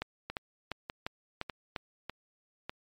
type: two click trains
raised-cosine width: 0.3 ms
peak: -18 / -21 dBFS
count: 6 / 5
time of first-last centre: 0.02-1.762 / 0.3-2.695 s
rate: 2.87 / 1.67 Hz
effects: MP3 96 kbps